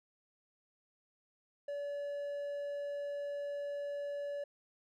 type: tone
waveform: triangle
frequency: 573 Hz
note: D5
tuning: 43 cents flat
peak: -35 dBFS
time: 1.68-4.44 s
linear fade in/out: 5 ms
effects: none